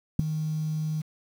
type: tone with ADSR envelope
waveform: sine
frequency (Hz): 155.56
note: D#3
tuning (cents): 0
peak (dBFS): -11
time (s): 0.19-1.02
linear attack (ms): 5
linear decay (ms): 4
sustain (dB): -15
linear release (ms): 12
effects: 8-bit